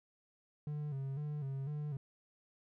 triangle tone with vibrato, 142.1 Hz, C#3, 43 cents sharp, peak -35 dBFS, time 0.67-1.97 s, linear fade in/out 2 ms, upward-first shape square, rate 2 Hz, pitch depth 81 cents each way, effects none

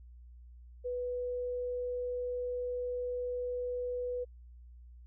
sine tone, 493.9 Hz, B4, in tune, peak -33 dBFS, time 0.84-4.25 s, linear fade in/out 20 ms, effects added 60 Hz sine -50 dBFS peak until 5.06 s

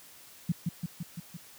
sine tone with echo, 170 Hz, F3, 46 cents flat, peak -23 dBFS, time 0.49-0.52 s, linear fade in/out 5 ms, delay 170 ms, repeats 5, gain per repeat -3 dB, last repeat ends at 1.37 s, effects white hiss -53 dBFS RMS until 1.58 s + high-pass 60 Hz 12 dB/octave

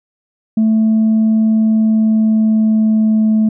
sine tone with pitch glide, 220 to 217.6 Hz, A3 to A3, 0 to -19 cents, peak -7 dBFS, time 0.57-3.49 s, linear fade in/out 5 ms, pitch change -19 cents, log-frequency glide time 1.47-3.28 s, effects tanh soft clip ceiling -7 dBFS

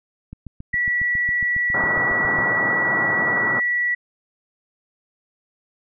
click train, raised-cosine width 5 ms, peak -22 dBFS, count 16, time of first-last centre 0.33-2.388 s, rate 7.29 Hz
sine tone, 1945 Hz, B6, 27 cents flat, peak -18 dBFS, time 0.73-3.95 s, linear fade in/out 10 ms
white band-pass noise, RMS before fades -26 dBFS, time 1.74-3.6 s, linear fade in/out 5 ms, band 100 to 1500 Hz, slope 48 dB/octave
effects none

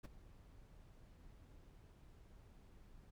brown noise with ADSR envelope, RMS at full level -44 dBFS, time 0.03-3.11 s, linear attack 18 ms, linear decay 18 ms, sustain -17 dB, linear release 14 ms, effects none

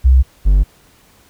sine / triangle tone pair in turn, 64.7 / 48.47 Hz, C2 / G1, -19 / -19 cents, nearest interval perfect fourth, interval 500 cents, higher first, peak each -5 dBFS, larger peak neither, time 0.04-0.23 / 0.45-0.64 s, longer neither, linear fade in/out 20 ms, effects pink hiss -50 dBFS RMS until 1.29 s

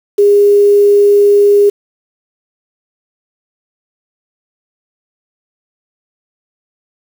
sine tone with quantisation, 407.6 Hz, G#4, 32 cents flat, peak -4 dBFS, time 0.18-1.7 s, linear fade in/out 10 ms, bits 5, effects none

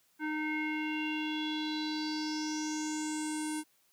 square tone with low-pass filter sweep, 307.5 Hz, D#4, 20 cents flat, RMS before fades -35 dBFS, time 0.19-3.64 s, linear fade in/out 50 ms, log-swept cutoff 1800 to 10000 Hz, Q 6, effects white hiss -70 dBFS RMS until 3.92 s + high-pass 80 Hz 12 dB/octave

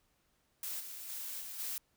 blue noise with level steps, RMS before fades -40 / -46 / -42 / -45 / -39 dBFS, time 0.63-1.78 s, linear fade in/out 2 ms, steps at 0.79 / 1.08 / 1.4 / 1.58 s, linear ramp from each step 20 ms, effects pink hiss -75 dBFS RMS until 1.96 s

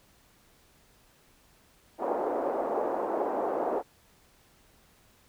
white band-pass noise, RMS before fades -30 dBFS, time 1.98-3.83 s, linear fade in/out 50 ms, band 320 to 790 Hz, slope 24 dB/octave, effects pink hiss -62 dBFS RMS until 5.28 s

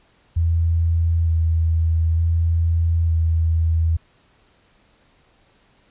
sine tone with vibrato, 82.41 Hz, E2, in tune, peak -15 dBFS, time 0.36-3.97 s, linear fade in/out 10 ms, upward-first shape square, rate 0.55 Hz, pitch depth 16 cents each way, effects pink hiss -58 dBFS RMS until 5.9 s + resampled to 8000 Hz

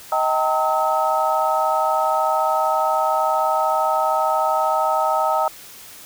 sine tone cluster, 630 / 778 / 911 / 1283 Hz, D#5 / G5 / A#5 / E6, +21 / -13 / -40 / -47 cents, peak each -22 dBFS, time 0.12-5.48 s, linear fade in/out 2 ms, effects white hiss -41 dBFS RMS until 6.05 s

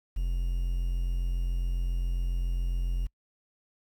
triangle tone with quantisation, 43.65 Hz, F1, in tune, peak -24 dBFS, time 0.16-3.07 s, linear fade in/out 10 ms, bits 9, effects noise-tail reverb RT60 0.1 s tail -26 dB re dry

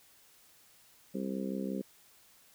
harmonic tone, 65.7 Hz, C2, 8 cents sharp, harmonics 3 / 4 / 5 / 6 / 7 / 8, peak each -36 / -39 / -44 / -42 / -47 / -44 dBFS, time 1.14-1.82 s, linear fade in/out 10 ms, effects white hiss -62 dBFS RMS until 2.54 s

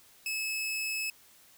sawtooth tone, 2592 Hz, E7, 30 cents flat, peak -28 dBFS, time 0.26-1.1 s, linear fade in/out 2 ms, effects white hiss -59 dBFS RMS until 1.57 s

